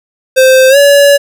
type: tone with pitch glide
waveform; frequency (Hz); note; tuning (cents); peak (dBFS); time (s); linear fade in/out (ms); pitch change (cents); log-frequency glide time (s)
square; 521 to 568.2; C5 to C#5; -7 to +43; -3; 0.36-1.18; 20; +150; 0.69-0.77
effects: none